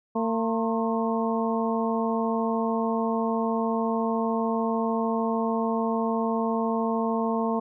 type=harmonic tone with a mistuned harmonic; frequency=226.7 Hz; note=A#3; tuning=48 cents flat; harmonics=1 / 2 / 3 / 4 / 5; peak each=-26 / -29 / -31 / -32 / -33 dBFS; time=0.15-7.6 s; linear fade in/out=10 ms; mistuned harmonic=5; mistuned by=-93 cents; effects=none